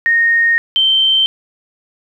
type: tone pair in turn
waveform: sine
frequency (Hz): 1853 / 3116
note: A#6 / G7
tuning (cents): -11 / -11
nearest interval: major sixth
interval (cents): 900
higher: second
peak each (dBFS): -9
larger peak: neither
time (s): 0.06-0.58 / 0.76-1.26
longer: first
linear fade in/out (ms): 0
effects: 8-bit